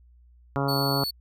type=harmonic tone; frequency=138.9 Hz; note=C#3; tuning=4 cents sharp; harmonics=1 / 2 / 3 / 4 / 5 / 6 / 7 / 8 / 9 / 10; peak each=-27 / -30 / -32 / -33 / -34 / -35 / -35 / -36 / -37 / -37 dBFS; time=0.56-1.04 s; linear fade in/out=0 ms
type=tone; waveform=45% pulse; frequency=4434 Hz; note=C#8; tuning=in tune; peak=-27 dBFS; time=0.68-1.11 s; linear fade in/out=10 ms
effects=added 60 Hz sine -52 dBFS peak until 1.2 s